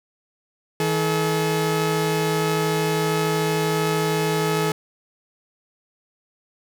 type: tone pair together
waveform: sawtooth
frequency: 160.58 / 428.7 Hz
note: E3 / A4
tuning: -45 / -45 cents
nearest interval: octave + perfect fourth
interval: 1700 cents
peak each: -19 / -18 dBFS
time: 0.8-4.72 s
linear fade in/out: 2 ms
effects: none